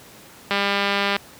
click train, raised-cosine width 0.3 ms, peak -5 dBFS, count 132, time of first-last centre 0.51-1.165 s, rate 200 Hz, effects pink hiss -45 dBFS RMS until 1.39 s + high-pass 100 Hz 12 dB/octave

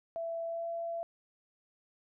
sine tone with pitch glide, 666 to 673.7 Hz, E5 to E5, +18 to +38 cents, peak -34 dBFS, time 0.16-1.03 s, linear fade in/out 0 ms, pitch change +20 cents, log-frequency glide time 0.45-0.68 s, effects none

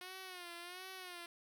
5% pulse tone with vibrato, 360 Hz, F#4, 47 cents flat, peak -36 dBFS, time 0.01-1.26 s, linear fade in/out 2 ms, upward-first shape sine, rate 1.4 Hz, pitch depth 86 cents each way, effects none

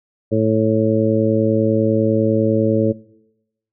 harmonic tone, 110 Hz, A2, in tune, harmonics 1 / 2 / 3 / 4 / 5, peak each -20 / -20 / -20 / -20 / -20 dBFS, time 0.31-2.93 s, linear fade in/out 20 ms, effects noise-tail reverb RT60 0.9 s tail -22 dB re dry

